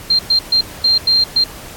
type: tone bursts at uneven times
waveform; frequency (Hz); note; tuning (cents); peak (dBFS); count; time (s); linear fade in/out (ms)
sine; 4177; C8; -4; -9; 6; 0.1-0.19 / 0.3-0.39 / 0.52-0.61 / 0.84-0.98 / 1.07-1.24 / 1.36-1.44; 5
effects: pink hiss -34 dBFS RMS until 1.76 s + AAC 64 kbps